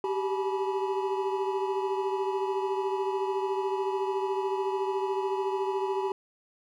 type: tone cluster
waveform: triangle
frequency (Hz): 386.3 / 400.1 / 854 / 977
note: G4 / G4 / G#5 / B5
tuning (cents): -25 / +35 / +48 / -19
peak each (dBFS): -27 / -34 / -33 / -33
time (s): 0.04-6.12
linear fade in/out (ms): 2
effects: none